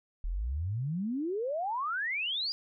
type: exponential sweep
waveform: sine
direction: up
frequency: 37.16 to 4939 Hz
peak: -30 dBFS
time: 0.24-2.52 s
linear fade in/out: 0 ms
effects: none